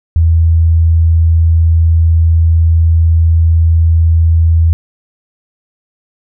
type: tone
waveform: sine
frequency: 82.1 Hz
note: E2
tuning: 6 cents flat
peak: -5 dBFS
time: 0.16-4.73 s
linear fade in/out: 0 ms
effects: none